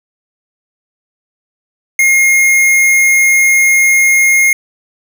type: tone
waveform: square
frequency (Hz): 2141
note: C7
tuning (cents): +39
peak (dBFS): -7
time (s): 1.99-4.53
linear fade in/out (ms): 2
effects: none